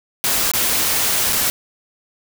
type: noise with dropouts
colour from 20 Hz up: white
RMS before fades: -18 dBFS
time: 0.24-1.5 s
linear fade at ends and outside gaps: 0 ms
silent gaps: 0.515-0.536 / 1.326-1.33 s
effects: none